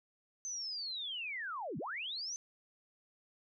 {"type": "linear two-way sweep", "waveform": "sine", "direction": "down then up", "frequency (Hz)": [6230, 123.47, 6230], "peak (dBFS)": -38, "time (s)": [0.45, 2.36], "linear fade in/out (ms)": 0, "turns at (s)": 1.78, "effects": []}